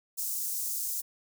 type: high-pass noise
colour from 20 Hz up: white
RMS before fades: -33 dBFS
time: 0.17-1.02 s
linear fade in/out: 20 ms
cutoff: 6000 Hz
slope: 24 dB/octave
effects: none